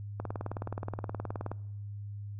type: click train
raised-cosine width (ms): 1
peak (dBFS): -22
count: 26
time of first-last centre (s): 0.2-1.516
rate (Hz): 19
effects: noise-tail reverb RT60 1.0 s tail -23 dB re dry + added 102 Hz sine -38 dBFS peak until 2.39 s